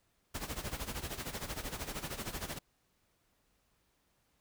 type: noise with tremolo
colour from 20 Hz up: pink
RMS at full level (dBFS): -38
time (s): 0.34-2.59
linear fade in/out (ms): 10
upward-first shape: sine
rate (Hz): 13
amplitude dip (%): 75
effects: pink hiss -75 dBFS RMS until 4.4 s